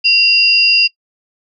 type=tone pair together; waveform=sine; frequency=2754 / 4850 Hz; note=F7 / D#8; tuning=-25 / -45 cents; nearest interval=minor seventh; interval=980 cents; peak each=-10 dBFS; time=0.04-0.88 s; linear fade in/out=20 ms; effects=noise-tail reverb RT60 0.1 s tail -23 dB re dry

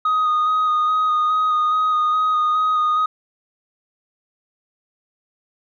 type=tone with vibrato; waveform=sine; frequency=1244.5 Hz; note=D#6; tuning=in tune; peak=-13 dBFS; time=0.05-3.06 s; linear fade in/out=5 ms; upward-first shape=square; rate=2.4 Hz; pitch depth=15 cents each way; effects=tanh soft clip ceiling -14 dBFS

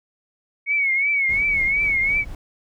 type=tone with vibrato; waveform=sine; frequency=2217 Hz; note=C#7; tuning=in tune; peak=-17 dBFS; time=0.66-2.25 s; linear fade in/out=50 ms; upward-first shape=triangle; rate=2.8 Hz; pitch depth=97 cents each way
type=noise with tremolo; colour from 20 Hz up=brown; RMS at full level=-32 dBFS; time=1.29-2.35 s; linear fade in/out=2 ms; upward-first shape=triangle; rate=3.9 Hz; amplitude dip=50%
effects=none

